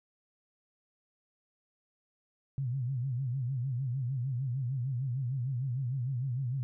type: tone with vibrato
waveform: sine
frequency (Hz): 128.3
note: C3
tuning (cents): -34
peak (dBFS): -30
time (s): 2.58-6.63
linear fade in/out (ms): 0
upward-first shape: sine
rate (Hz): 6.6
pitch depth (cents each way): 140
effects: none